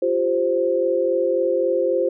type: chord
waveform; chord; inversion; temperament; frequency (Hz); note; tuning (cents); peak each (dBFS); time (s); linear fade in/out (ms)
sine; F suspended second; none; just; 349.2 / 392.9 / 523.8; F4 / G4 / C5; 0 / +4 / +2; -23 / -24 / -19; 0.02-2.09; 5
effects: none